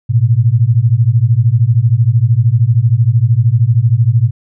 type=beating tone pair; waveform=sine; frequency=110 / 123 Hz; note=A2 / B2; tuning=0 / -7 cents; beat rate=13 Hz; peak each=-10 dBFS; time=0.09-4.31 s; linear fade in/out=20 ms; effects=none